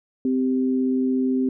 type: tone pair together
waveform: sine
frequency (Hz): 258.3 / 392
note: C4 / G4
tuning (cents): -22 / 0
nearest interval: perfect fifth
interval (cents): 722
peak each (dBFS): -19 / -27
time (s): 0.25-1.49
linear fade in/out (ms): 2
effects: none